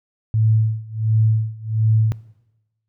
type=tone with tremolo; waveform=sine; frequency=110 Hz; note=A2; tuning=in tune; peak=-11 dBFS; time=0.34-2.12 s; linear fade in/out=0 ms; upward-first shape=sine; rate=1.4 Hz; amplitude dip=90%; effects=noise-tail reverb RT60 1.0 s tail -20 dB re dry